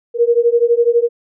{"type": "beating tone pair", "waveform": "sine", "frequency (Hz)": [466.2, 478.2], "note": ["A#4", "A#4"], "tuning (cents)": [0, 44], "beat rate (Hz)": 12, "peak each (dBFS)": -13, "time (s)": [0.14, 1.09], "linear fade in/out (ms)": 50, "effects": []}